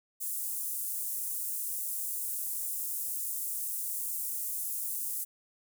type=high-pass noise; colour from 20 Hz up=pink; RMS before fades=-35 dBFS; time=0.2-5.25 s; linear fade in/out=20 ms; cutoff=9100 Hz; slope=24 dB/octave; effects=none